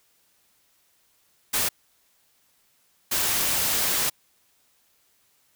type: noise bursts at uneven times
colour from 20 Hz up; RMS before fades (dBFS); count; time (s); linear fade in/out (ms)
white; -24; 2; 1.53-1.69 / 3.11-4.1; 10
effects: white hiss -65 dBFS RMS until 5.55 s